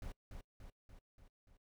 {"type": "noise with echo", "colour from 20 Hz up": "brown", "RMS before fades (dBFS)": -45, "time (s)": [0.02, 0.12], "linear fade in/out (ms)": 2, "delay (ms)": 290, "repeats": 5, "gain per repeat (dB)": -4, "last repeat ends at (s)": 1.57, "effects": ["noise-tail reverb RT60 0.1 s tail -22 dB re dry"]}